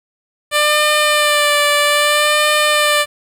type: tone with vibrato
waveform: 10% pulse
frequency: 593 Hz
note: D5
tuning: 17 cents sharp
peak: -3 dBFS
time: 0.51-3.06 s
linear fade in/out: 50 ms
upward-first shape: sine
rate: 0.62 Hz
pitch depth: 26 cents each way
effects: resampled to 32000 Hz + 7-bit